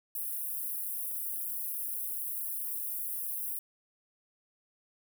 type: high-pass noise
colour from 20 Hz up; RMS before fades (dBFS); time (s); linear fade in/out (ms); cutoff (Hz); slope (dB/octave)
white; -36; 0.15-3.59; 2; 10000; 48
effects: none